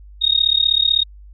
sine tone with amplitude modulation, 3729 Hz, A#7, in tune, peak -9 dBFS, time 0.21-1.04 s, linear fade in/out 20 ms, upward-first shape sine, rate 35.9 Hz, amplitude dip 95%, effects added 50 Hz sine -38 dBFS peak until 1.33 s

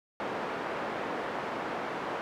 pink band-pass noise, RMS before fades -35 dBFS, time 0.2-2.21 s, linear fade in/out 0 ms, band 350 to 1500 Hz, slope 12 dB/octave, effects none

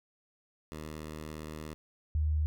10% pulse / sine tone pair in turn, 77.3 / 76.46 Hz, D#2 / D#2, -11 / -30 cents, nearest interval unison, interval 19 cents, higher first, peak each -32 / -26 dBFS, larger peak second, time 0.72-1.74 / 2.15-2.46 s, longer first, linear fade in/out 0 ms, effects none

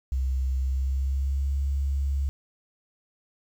sine tone with pitch glide, 65.4 to 69.17 Hz, C2 to C#2, 0 to -3 cents, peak -23 dBFS, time 0.12-2.29 s, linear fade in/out 0 ms, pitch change +97 cents, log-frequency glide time 0.57-1.53 s, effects 9-bit

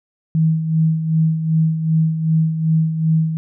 sine tone with tremolo, 160 Hz, D#3, 49 cents sharp, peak -11 dBFS, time 0.35-3.37 s, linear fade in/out 0 ms, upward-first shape sine, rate 2.6 Hz, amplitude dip 60%, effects none

